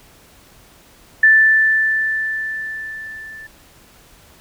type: tone with level ramp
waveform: sine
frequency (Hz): 1762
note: A6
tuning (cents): +2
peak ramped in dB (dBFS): -6 to -33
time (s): 1.23-3.47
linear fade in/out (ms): 5
effects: pink hiss -48 dBFS RMS until 4.4 s